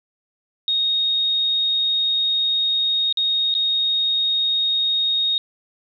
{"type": "tone with dropouts", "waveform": "sine", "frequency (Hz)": 3729, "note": "A#7", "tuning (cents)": 0, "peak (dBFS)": -17, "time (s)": [0.68, 5.38], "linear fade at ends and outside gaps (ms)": 1, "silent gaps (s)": [[3.126, 3.172], [3.541, 3.55]], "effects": []}